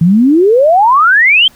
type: exponential sweep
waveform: sine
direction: up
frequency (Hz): 158.7 to 3218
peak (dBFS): -4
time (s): 0.01-1.48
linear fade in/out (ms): 5
effects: pink hiss -44 dBFS RMS until 1.55 s